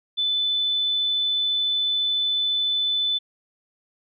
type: tone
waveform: sine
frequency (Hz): 3506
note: A7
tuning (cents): -7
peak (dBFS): -20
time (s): 0.17-3.19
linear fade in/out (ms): 20
effects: none